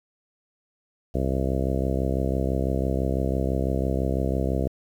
harmonic tone, 66 Hz, C2, 16 cents sharp, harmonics 1 / 2 / 3 / 4 / 5 / 6 / 7 / 8 / 9 / 10, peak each -26 / -29 / -31 / -32 / -33 / -34 / -34 / -35 / -36 / -36 dBFS, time 1.14-4.68 s, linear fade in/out 10 ms, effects 9-bit

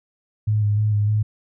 sine tone with vibrato, 105.3 Hz, G#2, 24 cents sharp, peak -16 dBFS, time 0.47-1.23 s, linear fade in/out 10 ms, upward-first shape square, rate 3.3 Hz, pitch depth 23 cents each way, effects none

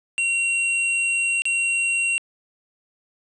square tone with dropouts, 2745 Hz, F7, 31 cents flat, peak -20 dBFS, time 0.18-2.18 s, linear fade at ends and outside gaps 0 ms, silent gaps 1.42-1.454 s, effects resampled to 22050 Hz + 8-bit

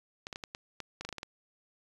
clicks, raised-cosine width 0.2 ms, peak -22 dBFS, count 12, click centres 0.269 / 0.328 / 0.359 / 0.438 / 0.549 / 0.803 / 1.01 / 1.05 / 1.09 / 1.127 / 1.183 / 1.231 s, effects resampled to 24000 Hz

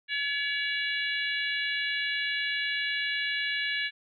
harmonic tone, 568 Hz, C#5, 42 cents sharp, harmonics 3 / 4 / 5 / 6 / 7, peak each -31 / -33 / -35 / -37 / -38 dBFS, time 0.08-3.91 s, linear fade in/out 50 ms, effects none

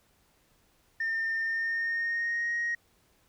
sine tone with pitch glide, 1809 to 1879.3 Hz, A6 to A#6, +48 to +14 cents, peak -26 dBFS, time 1-2.75 s, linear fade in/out 5 ms, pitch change +66 cents, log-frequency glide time 1.42-2.54 s, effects tanh soft clip ceiling -25 dBFS + pink hiss -67 dBFS RMS until 3.28 s

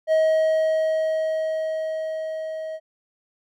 triangle tone with level ramp, 634 Hz, D#5, 32 cents sharp, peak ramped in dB -13 to -27 dBFS, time 0.07-2.8 s, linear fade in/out 50 ms, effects none

